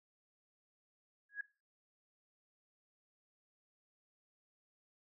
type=tone with exponential growth; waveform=sine; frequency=1661.2 Hz; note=G#6; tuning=in tune; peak=-34 dBFS; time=1.29-1.41 s; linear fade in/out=5 ms; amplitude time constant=24 ms; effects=noise-tail reverb RT60 0.3 s tail -17 dB re dry